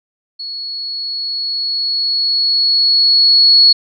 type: tone with level ramp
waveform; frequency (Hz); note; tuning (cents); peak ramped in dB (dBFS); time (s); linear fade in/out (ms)
sine; 4364; C#8; -28; -23 to -4; 0.39-3.73; 10
effects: none